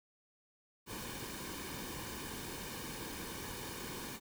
pink noise with comb filter, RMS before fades -44 dBFS, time 0.86-4.2 s, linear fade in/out 50 ms, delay 1.5 ms, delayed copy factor -0.6, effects none

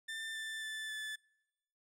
30% pulse tone with pitch steps, 1787 / 1771.6 / 1756.3 / 1741.1 Hz, A6 / A6 / A6 / A6, +26 / +11 / -4 / -19 cents, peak -37 dBFS, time 0.08-1.16 s, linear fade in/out 10 ms, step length 270 ms, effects noise-tail reverb RT60 1.0 s tail -26 dB re dry + low-pass 11000 Hz 12 dB/octave

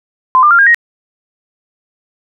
sine tone with pitch steps, 1030 / 1196.9 / 1390.9 / 1616.2 / 1878.1 Hz, C6 / D6 / F6 / G#6 / A#6, -28 / +32 / -7 / -48 / +12 cents, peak -4 dBFS, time 0.35-0.745 s, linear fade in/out 0 ms, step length 79 ms, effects none

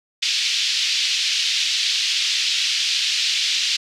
pink band-pass noise, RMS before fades -21 dBFS, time 0.22-3.77 s, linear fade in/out 10 ms, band 2800 to 5300 Hz, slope 24 dB/octave, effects none

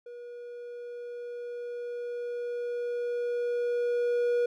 triangle tone with level ramp, 481.6 Hz, B4, 44 cents flat, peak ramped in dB -39 to -21 dBFS, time 0.06-4.46 s, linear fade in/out 5 ms, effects none

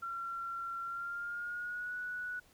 sine tone with pitch glide, 1367 to 1473.6 Hz, F6 to F#6, -37 to -7 cents, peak -37 dBFS, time 0.02-2.4 s, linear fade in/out 10 ms, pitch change +130 cents, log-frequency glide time 0.83-1.96 s, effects pink hiss -65 dBFS RMS until 2.53 s

